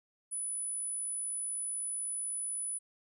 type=tone; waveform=sine; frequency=9956 Hz; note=D#9; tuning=in tune; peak=-34 dBFS; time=0.31-2.79 s; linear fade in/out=20 ms; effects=none